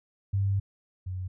sine tone pair in turn, 98.6 / 92.34 Hz, G2 / F#2, +11 / -3 cents, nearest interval minor second, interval 114 cents, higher first, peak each -23 / -31 dBFS, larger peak first, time 0.33-0.6 / 1.06-1.28 s, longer first, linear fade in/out 10 ms, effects none

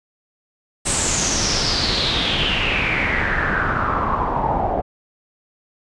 pink noise with low-pass filter sweep, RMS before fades -20 dBFS, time 0.85-4.82 s, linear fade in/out 20 ms, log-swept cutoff 8400 to 700 Hz, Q 5.8, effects resampled to 24000 Hz

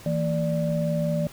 sine tone cluster, 163.3 / 228.7 / 587 Hz, E3 / A#3 / D5, -16 / -33 / -1 cents, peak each -24 / -31 / -27 dBFS, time 0.06-1.27 s, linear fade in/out 2 ms, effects pink hiss -46 dBFS RMS until 1.32 s

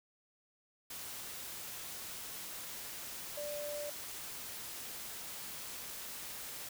sine tone in noise, 587.3 Hz, D5, in tune, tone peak -39 dBFS, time 3.37-3.9 s, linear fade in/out 5 ms, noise white, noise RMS -45 dBFS, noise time 0.9-6.69 s, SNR +3 dB, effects none

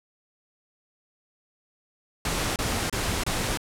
pink noise bursts, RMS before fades -27 dBFS, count 4, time 2.25-3.574 s, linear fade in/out 2 ms, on 310 ms, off 28 ms, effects low-pass 11000 Hz 12 dB/octave

